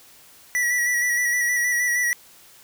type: tone with vibrato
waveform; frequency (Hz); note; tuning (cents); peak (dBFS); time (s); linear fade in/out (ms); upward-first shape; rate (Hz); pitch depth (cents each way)
square; 1942; B6; -30; -20; 0.55-2.13; 0; square; 6.4; 25
effects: white hiss -50 dBFS RMS until 2.63 s